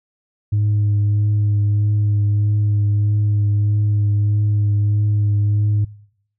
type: tone with vibrato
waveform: sine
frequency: 103.83 Hz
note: G#2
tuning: in tune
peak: -12 dBFS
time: 0.52-5.85 s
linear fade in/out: 10 ms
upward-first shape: triangle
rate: 1.6 Hz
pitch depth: 19 cents each way
effects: noise-tail reverb RT60 0.7 s tail -23 dB re dry + tanh soft clip ceiling -12 dBFS